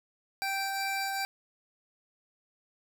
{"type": "tone pair together", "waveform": "25% pulse", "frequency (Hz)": [781.5, 2342], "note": ["G5", "D7"], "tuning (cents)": [-6, -5], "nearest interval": "octave + perfect fifth", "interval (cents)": 1901, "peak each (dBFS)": [-28, -32], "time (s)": [0.42, 1.25], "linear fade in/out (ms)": 0, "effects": ["11-bit"]}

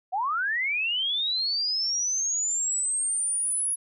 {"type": "linear sweep", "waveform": "sine", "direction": "up", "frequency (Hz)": [698.5, 10548], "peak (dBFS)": -24, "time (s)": [0.12, 3.76], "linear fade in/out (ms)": 20, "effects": []}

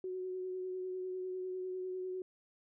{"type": "tone with vibrato", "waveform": "sine", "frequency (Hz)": 370, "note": "F#4", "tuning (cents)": 0, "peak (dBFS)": -37, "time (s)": [0.04, 2.22], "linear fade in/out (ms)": 2, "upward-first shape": "sine", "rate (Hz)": 10, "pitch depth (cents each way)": 17, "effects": []}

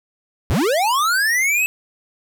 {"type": "linear sweep", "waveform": "square", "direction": "up", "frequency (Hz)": [51.91, 2631], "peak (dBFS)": -16, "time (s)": [0.5, 1.66], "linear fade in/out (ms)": 0, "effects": ["9-bit"]}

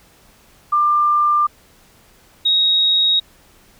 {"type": "tone pair in turn", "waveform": "sine", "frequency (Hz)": [1192, 3777], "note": ["D6", "A#7"], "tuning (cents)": [25, 22], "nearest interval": "octave + minor sixth", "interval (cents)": 1997, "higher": "second", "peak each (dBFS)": -12, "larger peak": "neither", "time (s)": [[0.72, 1.47], [2.45, 3.2]], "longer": "neither", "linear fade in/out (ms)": 10, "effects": ["pink hiss -51 dBFS RMS until 3.79 s"]}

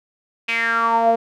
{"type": "tone with band-pass filter sweep", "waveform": "sawtooth", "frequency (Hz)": 230, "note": "A#3", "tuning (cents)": -23, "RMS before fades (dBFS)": -18, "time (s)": [0.48, 1.16], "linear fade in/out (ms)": 10, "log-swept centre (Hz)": [2600, 580], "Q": 7.4, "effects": []}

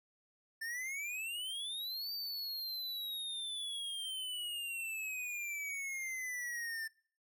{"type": "exponential two-way sweep", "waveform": "square", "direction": "up then down", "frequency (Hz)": [1779, 4649, 1779], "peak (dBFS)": -39, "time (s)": [0.61, 6.88], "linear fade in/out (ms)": 10, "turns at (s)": 2.12, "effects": ["noise-tail reverb RT60 0.5 s tail -25 dB re dry"]}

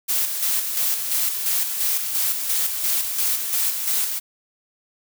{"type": "noise with tremolo", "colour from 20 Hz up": "blue", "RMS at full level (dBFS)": -21, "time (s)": [0.08, 4.2], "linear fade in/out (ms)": 20, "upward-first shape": "square", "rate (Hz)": 2.9, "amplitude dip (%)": 45, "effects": []}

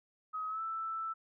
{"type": "tone with pitch glide", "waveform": "sine", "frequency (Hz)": [1268, 1322.6], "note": ["D#6", "E6"], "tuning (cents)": [32, 5], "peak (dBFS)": -35, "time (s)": [0.33, 1.14], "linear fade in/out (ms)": 20, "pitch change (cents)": 73, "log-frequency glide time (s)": [0.48, 0.61], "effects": []}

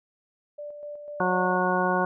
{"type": "tone with tremolo", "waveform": "sine", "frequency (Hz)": 588, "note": "D5", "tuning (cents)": 2, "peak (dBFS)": -34, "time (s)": [0.58, 1.57], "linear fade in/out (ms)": 10, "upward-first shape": "square", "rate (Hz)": 4, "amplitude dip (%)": 40}
{"type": "harmonic tone", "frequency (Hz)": 182.5, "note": "F#3", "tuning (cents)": -24, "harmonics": [1, 2, 3, 4, 5, 6, 8], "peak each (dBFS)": [-29, -29, -29, -29, -29, -29, -29], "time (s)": [1.2, 2.05], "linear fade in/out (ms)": 2}
{"effects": []}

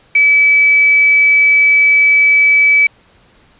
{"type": "tone with quantisation", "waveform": "sine", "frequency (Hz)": 2295, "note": "D7", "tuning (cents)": -40, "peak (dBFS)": -6, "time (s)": [0.15, 2.87], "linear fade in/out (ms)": 5, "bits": 4, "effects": ["pink hiss -49 dBFS RMS until 3.59 s", "resampled to 8000 Hz"]}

